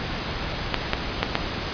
clicks, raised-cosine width 0.3 ms, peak -3 dBFS, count 4, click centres 0.743 / 0.934 / 1.23 / 1.354 s, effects pink hiss -29 dBFS RMS until 1.73 s + resampled to 11025 Hz

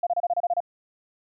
sine tone bursts, 698.5 Hz, F5, in tune, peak -20 dBFS, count 9, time 0.03-0.604 s, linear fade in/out 5 ms, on 38 ms, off 29 ms, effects none

